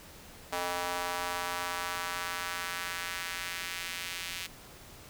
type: tone with high-pass filter sweep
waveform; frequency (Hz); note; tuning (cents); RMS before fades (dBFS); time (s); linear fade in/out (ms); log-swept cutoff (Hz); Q
square; 88.4; F2; +22; -36; 0.52-4.47; 10; 700 to 2600; 1.3
effects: pink hiss -51 dBFS RMS until 5.09 s